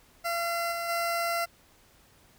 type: tone with level steps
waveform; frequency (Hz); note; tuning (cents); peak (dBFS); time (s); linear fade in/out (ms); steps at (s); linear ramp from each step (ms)
20% pulse; 682; F5; -41; -23 / -26 / -22; 0.24-1.46; 20; 0.71 / 0.88; 20
effects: pink hiss -60 dBFS RMS until 2.38 s